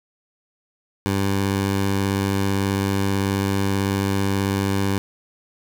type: tone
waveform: 15% pulse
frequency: 98.3 Hz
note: G2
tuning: 5 cents sharp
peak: -13 dBFS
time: 1.06-4.98 s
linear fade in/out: 0 ms
effects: 9-bit